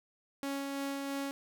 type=tone with tremolo; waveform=sawtooth; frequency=277.2 Hz; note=C#4; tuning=in tune; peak=-30 dBFS; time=0.43-1.31 s; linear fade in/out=0 ms; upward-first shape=sine; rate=3 Hz; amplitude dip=25%; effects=none